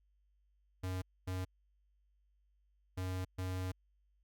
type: tone bursts at uneven times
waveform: square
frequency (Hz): 92.5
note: F#2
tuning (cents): 0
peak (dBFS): -37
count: 4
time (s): 0.83-1.02 / 1.27-1.45 / 2.97-3.25 / 3.38-3.72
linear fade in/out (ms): 10
effects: added 50 Hz sine -70 dBFS peak until 4.23 s